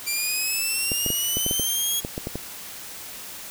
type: linear sweep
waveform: 10% pulse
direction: up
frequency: 2356 to 3322 Hz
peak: -15 dBFS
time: 0.06-2.01 s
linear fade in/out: 20 ms
type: clicks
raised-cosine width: 2 ms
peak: -15 dBFS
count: 11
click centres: 0.918 / 1.063 / 1.103 / 1.37 / 1.464 / 1.511 / 1.597 / 2.049 / 2.179 / 2.271 / 2.356 s
effects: white hiss -38 dBFS RMS until 3.5 s